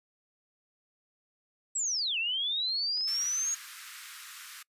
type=linear two-way sweep; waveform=sine; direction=down then up; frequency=7900 to 2595 to 6670 Hz; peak=-28 dBFS; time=1.75-3.55 s; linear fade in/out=10 ms; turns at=2.18 s
type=clicks; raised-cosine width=0.2 ms; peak=-35 dBFS; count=2; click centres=2.974 / 3.009 s
type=high-pass noise; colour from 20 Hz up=pink; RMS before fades=-46 dBFS; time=3.07-4.63 s; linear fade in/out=10 ms; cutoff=1200 Hz; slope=48 dB/octave
effects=noise-tail reverb RT60 0.1 s tail -25 dB re dry + resampled to 32000 Hz